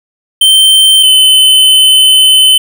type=tone pair in turn; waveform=square; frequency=3110 / 3046 Hz; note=G7 / F#7; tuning=-14 / +50 cents; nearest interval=unison; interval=36 cents; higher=first; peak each=-3 dBFS; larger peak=neither; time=0.41-1.03 / 1.03-2.58 s; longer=second; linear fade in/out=5 ms; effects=none